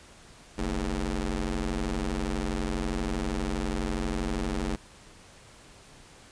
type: ring-modulated tone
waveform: 20% pulse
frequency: 92.4 Hz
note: F#2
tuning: 2 cents flat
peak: -20 dBFS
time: 0.58-4.76 s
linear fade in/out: 5 ms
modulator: 129 Hz
effects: pink hiss -52 dBFS RMS until 6.31 s + resampled to 22050 Hz